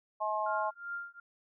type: harmonic tone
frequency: 213.2 Hz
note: G#3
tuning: 46 cents sharp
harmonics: 3 / 4 / 5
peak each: -35 / -34 / -34 dBFS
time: 0.2-0.71 s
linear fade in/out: 20 ms
type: tone with tremolo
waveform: sine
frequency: 1396.9 Hz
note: F6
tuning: in tune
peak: -34 dBFS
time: 0.46-1.2 s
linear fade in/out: 5 ms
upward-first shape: triangle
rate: 2.6 Hz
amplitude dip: 100%
effects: none